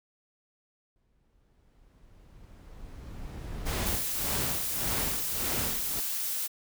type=noise with exponential growth; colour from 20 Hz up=brown; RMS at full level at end=-31 dBFS; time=0.96-3.95 s; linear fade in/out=0 ms; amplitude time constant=650 ms
type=noise with tremolo; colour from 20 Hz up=pink; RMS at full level=-32 dBFS; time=3.65-6.01 s; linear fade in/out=20 ms; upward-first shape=sine; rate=1.7 Hz; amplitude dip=85%
type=noise; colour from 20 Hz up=blue; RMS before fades=-32 dBFS; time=3.85-6.48 s; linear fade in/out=20 ms
effects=none